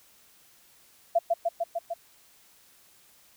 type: tone with echo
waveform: sine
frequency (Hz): 679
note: F5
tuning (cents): -49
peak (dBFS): -18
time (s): 1.15-1.19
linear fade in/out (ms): 10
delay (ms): 150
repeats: 5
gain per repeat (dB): -2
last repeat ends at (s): 1.94
effects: white hiss -59 dBFS RMS until 3.36 s